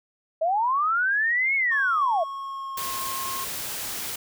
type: linear two-way sweep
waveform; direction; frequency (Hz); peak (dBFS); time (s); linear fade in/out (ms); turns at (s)
sine; up then down; 618 to 2217 to 618; -20; 0.41-2.24; 10; 1.55
type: tone with pitch glide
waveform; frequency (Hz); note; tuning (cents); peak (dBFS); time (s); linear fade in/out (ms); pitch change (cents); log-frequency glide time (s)
triangle; 1100 to 1071.8; C#6 to C6; -14 to +41; -29; 1.71-3.45; 10; -45; 2.21-3.01
type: noise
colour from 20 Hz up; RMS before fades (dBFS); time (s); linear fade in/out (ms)
white; -32; 2.77-4.16; 5
effects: none